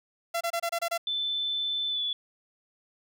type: tone bursts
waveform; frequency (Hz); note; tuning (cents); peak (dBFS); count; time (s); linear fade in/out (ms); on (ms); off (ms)
sawtooth; 679; F5; -49; -23; 7; 0.34-0.979; 10; 69; 26
type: tone with pitch glide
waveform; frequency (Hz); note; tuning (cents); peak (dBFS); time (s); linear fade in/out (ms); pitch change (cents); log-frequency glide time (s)
sine; 3523 to 3439; A7 to A7; +1 to -40; -27; 1.07-2.13; 2; -41; 1.89-2.02
effects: none